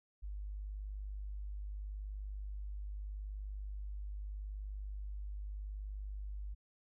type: tone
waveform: sine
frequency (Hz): 50.4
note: G1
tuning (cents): +49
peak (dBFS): -40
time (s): 0.22-6.55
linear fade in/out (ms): 20
effects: none